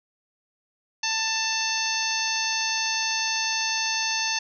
harmonic tone, 888 Hz, A5, 16 cents sharp, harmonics 1 / 2 / 3 / 4 / 5 / 6 / 7, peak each -32 / -32 / -30 / -35 / -30 / -32 / -30 dBFS, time 1.03-4.39 s, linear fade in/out 5 ms, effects none

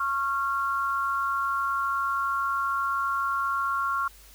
sine tone pair together, 1096.9 / 1382 Hz, C#6 / F6, -19 / -19 cents, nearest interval major third, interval 400 cents, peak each -27 dBFS, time 0-4.08 s, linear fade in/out 5 ms, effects added 50 Hz sine -52 dBFS peak until 4.34 s + white hiss -53 dBFS RMS until 4.34 s

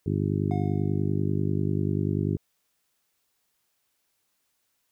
harmonic tone, 50.2 Hz, G1, 42 cents sharp, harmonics 2 / 3 / 4 / 5 / 6 / 7 / 8, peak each -28 / -28 / -32 / -34 / -33 / -34 / -36 dBFS, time 0.06-2.37 s, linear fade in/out 5 ms
triangle tone with exponential decay, 720 Hz, F#5, 47 cents flat, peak -29 dBFS, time 0.51-1.25 s, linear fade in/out 1 ms, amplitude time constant 160 ms
effects white hiss -74 dBFS RMS until 4.91 s

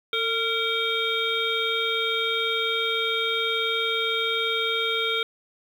harmonic tone with a mistuned harmonic, 460.5 Hz, A#4, 21 cents flat, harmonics 1 / 3 / 5 / 7 / 8, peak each -29 / -29 / -29 / -29 / -29 dBFS, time 0.13-5.23 s, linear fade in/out 2 ms, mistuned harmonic 1, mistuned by -38 cents, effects 8-bit

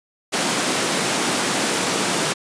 pink high-pass noise, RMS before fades -21 dBFS, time 0.32-2.34 s, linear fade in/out 20 ms, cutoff 180 Hz, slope 24 dB/octave, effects resampled to 22050 Hz

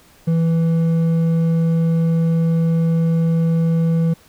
sine tone with hard clipping, 164.81 Hz, E3, in tune, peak -15 dBFS, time 0.27-4.14 s, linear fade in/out 10 ms, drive 5 dB, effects pink hiss -50 dBFS RMS until 4.28 s

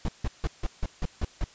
brown noise bursts, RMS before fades -26 dBFS, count 8, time 0.05-1.442 s, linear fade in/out 2 ms, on 34 ms, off 160 ms, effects white hiss -53 dBFS RMS until 1.54 s + resampled to 16000 Hz

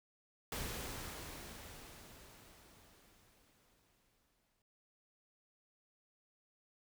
pink noise with exponential decay, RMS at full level -41 dBFS, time 0.52-4.62 s, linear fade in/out 2 ms, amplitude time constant 890 ms, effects none

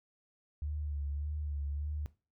sine tone with vibrato, 73.2 Hz, D2, 5 cents flat, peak -34 dBFS, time 0.62-2.06 s, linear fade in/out 0 ms, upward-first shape sine, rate 1.7 Hz, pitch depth 48 cents each way, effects noise-tail reverb RT60 0.3 s tail -17 dB re dry

